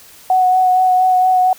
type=tone with vibrato; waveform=sine; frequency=740 Hz; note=F#5; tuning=in tune; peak=-9 dBFS; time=0.3-1.53 s; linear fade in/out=2 ms; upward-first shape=sine; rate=4.3 Hz; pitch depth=15 cents each way; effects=white hiss -42 dBFS RMS until 1.58 s